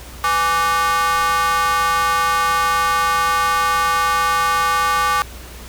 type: tone with high-pass filter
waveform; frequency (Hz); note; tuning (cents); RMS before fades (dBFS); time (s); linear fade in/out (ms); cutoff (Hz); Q
square; 166.5; E3; +18; -17; 0.24-5.22; 0; 1100; 4.2
effects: added 60 Hz sine -36 dBFS peak until 5.68 s + pink hiss -38 dBFS RMS until 5.68 s